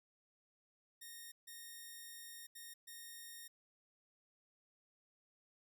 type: tone bursts at uneven times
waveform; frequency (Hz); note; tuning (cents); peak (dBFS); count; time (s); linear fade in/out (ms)
5% pulse; 1850; A#6; -14; -40; 4; 1.01-1.32 / 1.47-2.47 / 2.55-2.74 / 2.87-3.48; 10
effects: none